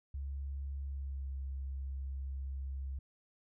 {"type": "tone with pitch glide", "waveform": "sine", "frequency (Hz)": [69.1, 67.4], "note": ["C#2", "C#2"], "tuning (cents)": [-5, -48], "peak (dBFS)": -37, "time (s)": [0.14, 2.99], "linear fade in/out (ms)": 5, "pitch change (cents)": -43, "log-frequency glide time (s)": [0.86, 1.31], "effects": []}